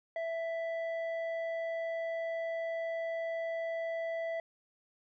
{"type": "tone with low-pass filter", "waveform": "square", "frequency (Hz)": 661, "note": "E5", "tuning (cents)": 5, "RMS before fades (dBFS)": -36, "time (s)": [0.16, 4.4], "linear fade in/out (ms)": 2, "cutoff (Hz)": 1500, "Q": 3.3, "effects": []}